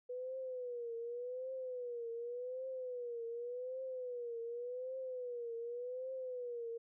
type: tone with vibrato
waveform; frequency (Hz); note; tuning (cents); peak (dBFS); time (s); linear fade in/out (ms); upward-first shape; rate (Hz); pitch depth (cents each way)
sine; 492; B4; -7; -40; 0.09-6.78; 10; triangle; 0.87; 120
effects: none